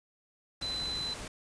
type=tone in noise; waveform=sine; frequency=4024 Hz; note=B7; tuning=32 cents sharp; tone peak=-33 dBFS; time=0.62-1.14 s; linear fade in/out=5 ms; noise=pink; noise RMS=-42 dBFS; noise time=0.61-1.28 s; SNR=+6 dB; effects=resampled to 22050 Hz